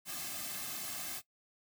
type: noise with comb filter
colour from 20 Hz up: white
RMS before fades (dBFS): -41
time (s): 0.05-1.22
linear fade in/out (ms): 50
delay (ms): 2.1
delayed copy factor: -0.9
effects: noise-tail reverb RT60 0.1 s tail -18 dB re dry